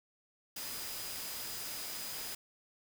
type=tone in noise; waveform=sine; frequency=4952 Hz; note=D#8; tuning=9 cents flat; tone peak=-48 dBFS; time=0.56-2.35 s; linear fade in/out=5 ms; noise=white; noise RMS=-42 dBFS; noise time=0.56-2.35 s; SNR=-9 dB; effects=none